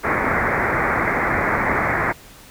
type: low-pass noise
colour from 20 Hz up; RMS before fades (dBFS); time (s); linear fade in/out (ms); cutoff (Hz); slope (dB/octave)
white; -20; 0.03-2.13; 20; 2200; 96
effects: pink hiss -44 dBFS RMS until 2.5 s